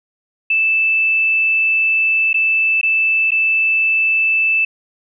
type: tone with dropouts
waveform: sine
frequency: 2637 Hz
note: E7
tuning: in tune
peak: -12 dBFS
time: 0.5-4.65 s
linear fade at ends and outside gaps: 5 ms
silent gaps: 2.331-2.342 / 2.813-2.83 / 3.308-3.317 s
effects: none